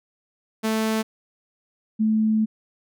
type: tone pair in turn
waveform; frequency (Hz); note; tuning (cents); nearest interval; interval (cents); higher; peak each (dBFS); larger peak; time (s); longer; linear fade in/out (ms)
sawtooth / sine; 220 / 217.9; A3 / A3; 0 / -17; unison; 17; first; -17; neither; 0.63-1.03 / 1.99-2.46; second; 20
effects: none